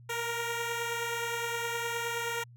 10% pulse beating tone pair, 466.2 / 475.8 Hz, A#4 / A#4, 0 / +35 cents, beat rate 9.6 Hz, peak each -24 / -31 dBFS, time 0.09-2.44 s, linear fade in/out 10 ms, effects added 120 Hz sine -50 dBFS peak until 2.56 s

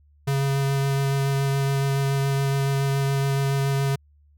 square tone with vibrato, 137.8 Hz, C#3, 10 cents flat, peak -21 dBFS, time 0.27-3.96 s, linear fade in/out 10 ms, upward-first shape sine, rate 7.1 Hz, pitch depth 11 cents each way, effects added 73 Hz sine -54 dBFS peak until 4.37 s

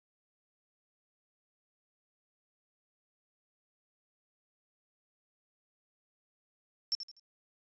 sine tone with echo, 5410 Hz, E8, 44 cents sharp, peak -28 dBFS, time 6.92-6.95 s, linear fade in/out 0 ms, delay 82 ms, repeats 3, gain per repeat -10 dB, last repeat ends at 7.196 s, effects resampled to 16000 Hz

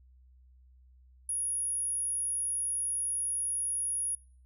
sine tone, 10430 Hz, E9, 19 cents flat, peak -30 dBFS, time 1.29-4.15 s, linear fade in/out 2 ms, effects noise-tail reverb RT60 0.5 s tail -26 dB re dry + added 63 Hz sine -56 dBFS peak until 4.45 s

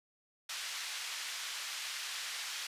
white band-pass noise, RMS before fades -41 dBFS, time 0.49-2.67 s, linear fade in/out 5 ms, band 1400 to 5200 Hz, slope 12 dB/octave, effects resampled to 32000 Hz

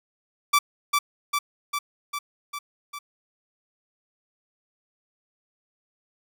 sawtooth tone with echo, 1161 Hz, D6, 20 cents flat, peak -12 dBFS, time 0.53-0.59 s, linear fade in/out 10 ms, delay 400 ms, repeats 6, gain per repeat -3 dB, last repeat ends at 2.99 s, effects none

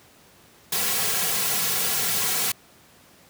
white noise with comb filter, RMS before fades -24 dBFS, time 0.72-2.52 s, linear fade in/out 5 ms, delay 3.3 ms, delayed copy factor -0.9, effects pink hiss -53 dBFS RMS until 3.29 s + high-pass 100 Hz 12 dB/octave

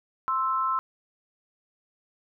sine tone pair together, 1046.5 / 1318.5 Hz, C6 / E6, 0 / 0 cents, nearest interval major third, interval 400 cents, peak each -26 dBFS, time 0.28-0.79 s, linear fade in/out 0 ms, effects none

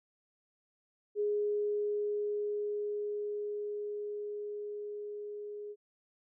sine tone with level ramp, 415.3 Hz, G#4, in tune, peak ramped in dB -28 to -40 dBFS, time 1.15-5.76 s, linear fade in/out 50 ms, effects none

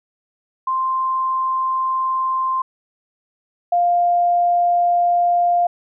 sine tone pair in turn, 1046.5 / 700.3 Hz, C6 / F5, 0 / +5 cents, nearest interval perfect fifth, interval 695 cents, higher first, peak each -17 / -13 dBFS, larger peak second, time 0.67-2.62 / 3.72-5.67 s, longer neither, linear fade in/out 5 ms, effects none

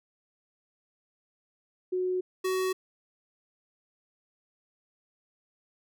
sine / square tone pair in turn, 367 / 374.1 Hz, F#4 / F#4, -14 / +19 cents, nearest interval unison, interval 33 cents, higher second, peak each -26 / -27 dBFS, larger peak first, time 1.92-2.21 / 2.44-2.73 s, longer neither, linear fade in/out 10 ms, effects none

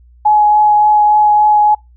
sine tone with vibrato, 842 Hz, G#5, 24 cents sharp, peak -6 dBFS, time 0.25-1.75 s, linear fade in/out 10 ms, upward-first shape triangle, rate 3.5 Hz, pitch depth 12 cents each way, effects noise-tail reverb RT60 0.2 s tail -24 dB re dry + added 60 Hz sine -41 dBFS peak until 1.96 s

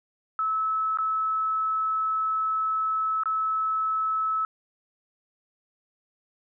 sine tone with dropouts, 1300 Hz, E6, 24 cents flat, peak -23 dBFS, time 0.39-4.45 s, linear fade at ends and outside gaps 1 ms, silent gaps 0.973-0.986 / 3.235-3.257 s, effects none

